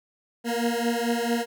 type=beating tone pair; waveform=20% pulse; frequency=233.1 / 237.6 Hz; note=A#3 / A#3; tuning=0 / +33 cents; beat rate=4.5 Hz; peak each=-21 / -22 dBFS; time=0.44-1.46 s; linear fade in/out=50 ms; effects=none